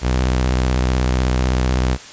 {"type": "tone with vibrato", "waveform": "sawtooth", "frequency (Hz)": 63.2, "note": "B1", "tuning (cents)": 41, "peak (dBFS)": -11, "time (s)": [0.01, 1.98], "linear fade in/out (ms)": 50, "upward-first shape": "sine", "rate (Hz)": 16, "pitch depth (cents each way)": 91, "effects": ["white hiss -37 dBFS RMS until 2.12 s", "resampled to 16000 Hz"]}